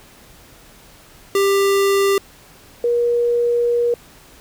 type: tone pair in turn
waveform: square / sine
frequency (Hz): 395.5 / 476.8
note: G4 / A#4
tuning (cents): +15 / +39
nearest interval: minor third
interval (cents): 324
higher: second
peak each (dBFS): -14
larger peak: neither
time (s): 1.35-2.18 / 2.84-3.94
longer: second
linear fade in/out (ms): 2
effects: pink hiss -46 dBFS RMS until 4.4 s